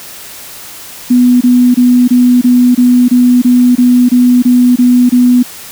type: tone bursts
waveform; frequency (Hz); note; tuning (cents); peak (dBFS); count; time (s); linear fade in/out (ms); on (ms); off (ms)
sine; 246.9; B3; 0; -3; 13; 1.1-5.43; 10; 310; 25
effects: white hiss -29 dBFS RMS until 5.71 s